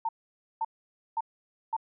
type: tone bursts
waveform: sine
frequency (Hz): 901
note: A5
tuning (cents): +41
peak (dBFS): -26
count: 4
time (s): 0.05-1.766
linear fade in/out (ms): 5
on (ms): 39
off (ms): 520
effects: none